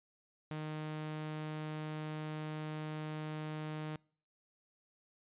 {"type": "tone", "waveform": "sawtooth", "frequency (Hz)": 154.2, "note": "D#3", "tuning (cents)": -15, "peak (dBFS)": -35, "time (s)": [0.51, 3.96], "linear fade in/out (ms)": 0, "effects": ["noise-tail reverb RT60 0.5 s tail -26 dB re dry", "resampled to 8000 Hz"]}